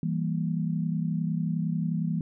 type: chord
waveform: sine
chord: E diminished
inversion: none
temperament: equal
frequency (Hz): 164.81 / 196 / 233.1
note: E3 / G3 / Bb3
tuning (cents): 0 / 0 / 0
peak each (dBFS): -27 / -32 / -33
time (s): 0.03-2.21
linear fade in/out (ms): 2
effects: none